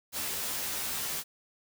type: noise with comb filter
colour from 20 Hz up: white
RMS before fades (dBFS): -34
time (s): 0.12-1.24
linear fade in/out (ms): 50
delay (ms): 13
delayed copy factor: +0.7
effects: none